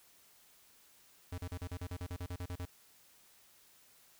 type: tone bursts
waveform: square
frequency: 88.9 Hz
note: F2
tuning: 31 cents sharp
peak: -39 dBFS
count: 14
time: 1.32-2.654 s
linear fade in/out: 5 ms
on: 60 ms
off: 38 ms
effects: white hiss -64 dBFS RMS until 4.19 s